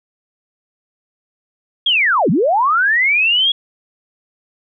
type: linear two-way sweep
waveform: sine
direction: down then up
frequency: 3353 to 143.3 to 3353 Hz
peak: -11 dBFS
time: 1.86-3.52 s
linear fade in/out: 5 ms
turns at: 2.3 s
effects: none